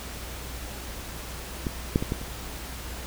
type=clicks; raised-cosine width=3 ms; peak=-14 / -7 / -14 / -14 / -24 dBFS; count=5; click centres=1.668 / 1.959 / 2.025 / 2.121 / 2.215 s; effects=added 60 Hz sine -39 dBFS peak until 3.06 s + pink hiss -39 dBFS RMS until 3.06 s